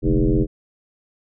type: tone with frequency modulation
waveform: sine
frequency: 138.59 Hz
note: C#3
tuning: in tune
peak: -14 dBFS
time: 0.02-0.47 s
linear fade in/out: 50 ms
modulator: 86.9 Hz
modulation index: 3.2
effects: none